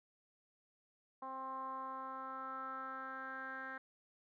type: tone with low-pass filter sweep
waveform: 10% pulse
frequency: 263.9 Hz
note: C4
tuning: 15 cents sharp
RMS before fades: -45 dBFS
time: 1.22-3.78 s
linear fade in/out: 5 ms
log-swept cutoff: 970 to 1700 Hz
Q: 6.3
effects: none